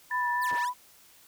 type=tone with vibrato; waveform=sine; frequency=980 Hz; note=B5; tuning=14 cents flat; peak=-27 dBFS; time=0.1-0.74 s; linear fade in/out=50 ms; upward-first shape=triangle; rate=3.6 Hz; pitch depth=30 cents each way
type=tone; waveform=sine; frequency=1767 Hz; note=A6; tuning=7 cents sharp; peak=-30 dBFS; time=0.11-0.65 s; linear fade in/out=2 ms
type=linear two-way sweep; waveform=10% pulse; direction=down then up; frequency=5390 to 36.71 to 2019 Hz; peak=-32 dBFS; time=0.41-0.7 s; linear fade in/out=20 ms; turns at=0.52 s
effects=white hiss -57 dBFS RMS until 1.27 s